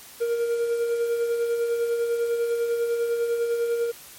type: tone with tremolo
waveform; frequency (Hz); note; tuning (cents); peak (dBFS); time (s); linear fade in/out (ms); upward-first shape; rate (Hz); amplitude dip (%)
triangle; 468.7; A#4; +9; -18; 0.2-3.92; 20; sine; 10; 40
effects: white hiss -45 dBFS RMS until 4.18 s + MP3 64 kbps